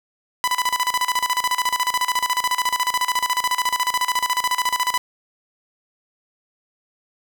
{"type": "tone with tremolo", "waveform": "sawtooth", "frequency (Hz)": 996, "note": "B5", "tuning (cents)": 14, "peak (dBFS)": -13, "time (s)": [0.44, 4.98], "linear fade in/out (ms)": 0, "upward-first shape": "square", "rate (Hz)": 14, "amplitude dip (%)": 80, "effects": ["9-bit"]}